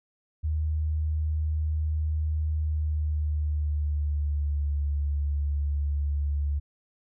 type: tone with pitch glide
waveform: sine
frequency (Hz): 77.3 to 72.12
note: D#2 to D2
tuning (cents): -11 to -31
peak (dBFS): -24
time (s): 0.43-6.6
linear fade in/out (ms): 20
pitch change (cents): -120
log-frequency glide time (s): 2.55-4.76
effects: none